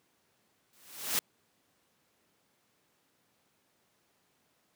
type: noise with exponential growth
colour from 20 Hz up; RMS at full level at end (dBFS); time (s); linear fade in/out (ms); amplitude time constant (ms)
white; -27; 0.73-1.19; 1; 100
effects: pink hiss -72 dBFS RMS until 4.75 s + high-pass 150 Hz 12 dB/octave